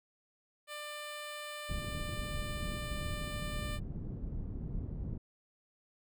10% pulse tone, 595 Hz, D5, 22 cents sharp, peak -33 dBFS, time 0.67-3.8 s, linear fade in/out 50 ms
pink low-pass noise, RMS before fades -39 dBFS, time 1.69-5.18 s, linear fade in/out 5 ms, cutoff 200 Hz, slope 12 dB/octave
effects none

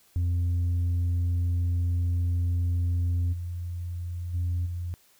sine tone with level steps, 87.31 Hz, F2, in tune, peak -20 / -30 / -23 / -29 dBFS, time 0.16-4.94 s, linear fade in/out 0 ms, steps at 3.32 / 4.33 / 4.65 s, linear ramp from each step 20 ms, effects tanh soft clip ceiling -22 dBFS + white hiss -61 dBFS RMS until 5.19 s

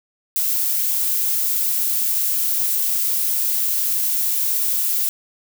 violet noise, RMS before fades -20 dBFS, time 0.36-5.09 s, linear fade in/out 0 ms, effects none

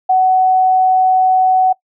sine tone, 748 Hz, F#5, 19 cents sharp, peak -8 dBFS, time 0.09-1.73 s, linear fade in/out 10 ms, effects noise-tail reverb RT60 0.1 s tail -21 dB re dry

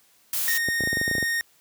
blue noise, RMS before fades -26 dBFS, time 0.33-0.58 s, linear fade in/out 2 ms
45% pulse tone, 1850 Hz, A#6, 14 cents flat, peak -23 dBFS, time 0.48-1.41 s, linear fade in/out 0 ms
clicks, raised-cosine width 2 ms, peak -16 dBFS, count 12, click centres 0.686 / 0.807 / 0.837 / 0.874 / 0.93 / 0.971 / 1.014 / 1.079 / 1.113 / 1.152 / 1.182 / 1.227 s
effects white hiss -60 dBFS RMS until 1.6 s + high-pass 60 Hz 12 dB/octave

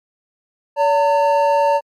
triangle tone pair together, 571 / 907.1 Hz, D5 / A#5, -49 / -47 cents, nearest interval minor sixth, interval 802 cents, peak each -13 dBFS, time 0.76-1.81 s, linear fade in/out 50 ms, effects MP3 64 kbps

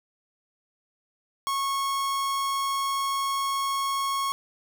45% pulse tone, 1097 Hz, C#6, 18 cents flat, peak -25 dBFS, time 1.47-4.32 s, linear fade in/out 0 ms, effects none

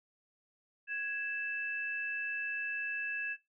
sine tone pair together, 1661.2 / 2637 Hz, G#6 / E7, 0 / 0 cents, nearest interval minor sixth, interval 800 cents, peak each -36 / -38 dBFS, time 0.87-3.37 s, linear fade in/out 50 ms, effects noise-tail reverb RT60 0.2 s tail -17 dB re dry

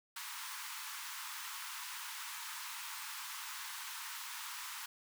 pink high-pass noise, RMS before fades -45 dBFS, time 0.16-4.86 s, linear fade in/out 5 ms, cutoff 880 Hz, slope 96 dB/octave, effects none

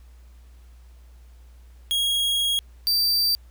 45% pulse tone pair in turn, 3292 / 4668 Hz, G#7 / D8, -16 / -11 cents, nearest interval tritone, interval 605 cents, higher second, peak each -20 / -18 dBFS, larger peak second, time 1.91-2.59 / 2.87-3.35 s, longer first, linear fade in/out 0 ms, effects added 60 Hz sine -45 dBFS peak until 3.5 s + pink hiss -62 dBFS RMS until 3.5 s

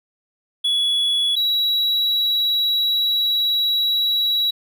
triangle tone pair in turn, 3386 / 3893 Hz, G#7 / B7, +33 / -26 cents, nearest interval major second, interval 241 cents, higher second, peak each -15 dBFS, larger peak neither, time 0.64-1.36 / 1.36-4.51 s, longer second, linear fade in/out 10 ms, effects none

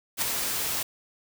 white noise with ADSR envelope, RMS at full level -24 dBFS, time 0.17-0.83 s, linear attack 51 ms, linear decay 6 ms, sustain -5 dB, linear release 6 ms, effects none

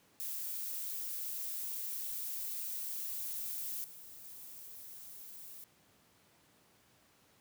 violet noise with level steps, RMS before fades -40 / -52 / -50 dBFS, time 0.2-5.64 s, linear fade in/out 0 ms, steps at 3.84 / 4.24 s, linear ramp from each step 2 ms, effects pink hiss -67 dBFS RMS until 7.4 s + high-pass 100 Hz 12 dB/octave

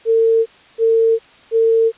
sine tone bursts, 452.5 Hz, A4, 48 cents sharp, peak -10 dBFS, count 3, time 0.05-1.92 s, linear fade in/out 50 ms, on 410 ms, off 320 ms, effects white hiss -46 dBFS RMS until 1.97 s + resampled to 8000 Hz

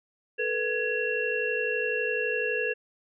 sine tone cluster, 437.7 / 489.6 / 1673 / 2725 Hz, A4 / B4 / G#6 / F7, -9 / -15 / +12 / -43 cents, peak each -31 dBFS, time 0.38-2.74 s, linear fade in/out 20 ms, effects none

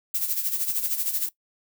violet noise with tremolo, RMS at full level -24 dBFS, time 0.14-1.29 s, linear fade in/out 5 ms, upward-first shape sine, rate 13 Hz, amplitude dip 65%, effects noise-tail reverb RT60 0.1 s tail -18 dB re dry

